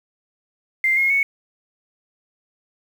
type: tone with pitch steps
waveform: sine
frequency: 2093 / 2153 / 2215 Hz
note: C7 / C7 / C#7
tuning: 0 / +49 / -2 cents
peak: -15 dBFS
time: 0.84-1.23 s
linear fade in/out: 2 ms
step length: 130 ms
effects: 7-bit